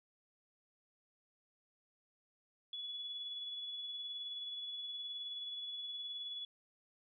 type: tone with tremolo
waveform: sine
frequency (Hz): 3407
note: G#7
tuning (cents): +44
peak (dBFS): -40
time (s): 2.73-6.45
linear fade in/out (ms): 2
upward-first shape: sine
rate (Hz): 19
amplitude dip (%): 30
effects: none